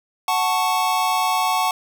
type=chord; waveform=square; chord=F# minor; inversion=none; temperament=equal; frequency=740 / 880 / 1108.7 Hz; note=F#5 / A5 / C#6; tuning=0 / 0 / 0 cents; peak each=-23 dBFS; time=0.28-1.71 s; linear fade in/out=2 ms; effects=none